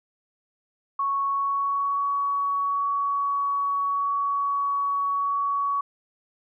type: tone with pitch glide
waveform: sine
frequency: 1108 to 1124.8 Hz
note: C#6 to C#6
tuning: -1 to +25 cents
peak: -22 dBFS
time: 0.99-5.81 s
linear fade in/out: 5 ms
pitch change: +26 cents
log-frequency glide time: 1.26-2.06 s
effects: none